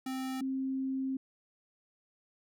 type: tone pair in turn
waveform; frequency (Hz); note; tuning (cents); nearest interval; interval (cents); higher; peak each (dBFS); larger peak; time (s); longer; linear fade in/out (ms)
square / sine; 261.7 / 265.4; C4 / C4; 0 / +25; unison; 25; second; -35 / -31; second; 0.06-0.41 / 0.41-1.17; second; 5
effects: none